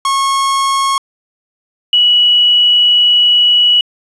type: tone pair in turn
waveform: 45% pulse / sine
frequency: 1092 / 2933 Hz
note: C#6 / F#7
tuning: -26 / -16 cents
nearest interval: octave + perfect fourth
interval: 1710 cents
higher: second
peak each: -11 / -6 dBFS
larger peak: second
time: 0.05-0.98 / 1.93-3.81 s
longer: second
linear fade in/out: 2 ms
effects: resampled to 24000 Hz + 7-bit